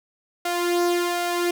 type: tone with flanger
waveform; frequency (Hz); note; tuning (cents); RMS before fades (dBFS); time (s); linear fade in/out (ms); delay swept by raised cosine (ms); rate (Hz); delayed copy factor
sawtooth; 349.6; F4; +2; -23; 0.45-1.51; 5; 1.5 to 2.7; 1.3; +0.55
effects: none